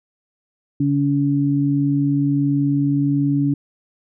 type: tone pair together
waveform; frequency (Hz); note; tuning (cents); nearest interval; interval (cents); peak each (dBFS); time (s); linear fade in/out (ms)
sine; 141.8 / 283.2; C#3 / C#4; +40 / +37; octave; 1197; -19 / -17; 0.8-3.54; 5
effects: none